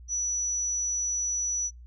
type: tone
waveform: sine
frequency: 5910 Hz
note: F#8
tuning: 3 cents flat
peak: -26 dBFS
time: 0.08-1.71 s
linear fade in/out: 50 ms
effects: noise-tail reverb RT60 0.2 s tail -26 dB re dry + added 60 Hz sine -44 dBFS peak until 1.86 s